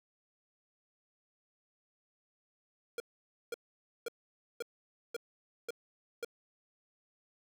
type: tone bursts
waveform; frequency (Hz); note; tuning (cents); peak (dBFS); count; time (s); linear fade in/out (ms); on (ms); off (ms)
square; 470; A#4; +14; -36; 7; 2.98-6.247; 2; 21; 520
effects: none